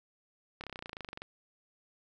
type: slowing click train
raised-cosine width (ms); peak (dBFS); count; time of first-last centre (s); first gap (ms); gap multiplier
0.3; -25; 18; 0.61-1.219; 28; 1.03
effects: none